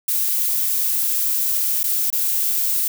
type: noise with dropouts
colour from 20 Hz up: violet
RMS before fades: -20 dBFS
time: 0.08-2.88 s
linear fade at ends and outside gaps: 5 ms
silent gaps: 1.832-1.839 / 2.103-2.126 s
effects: none